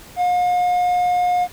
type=tone; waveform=triangle; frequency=716 Hz; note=F5; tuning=43 cents sharp; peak=-13 dBFS; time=0.16-1.48 s; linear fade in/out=50 ms; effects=pink hiss -42 dBFS RMS until 1.52 s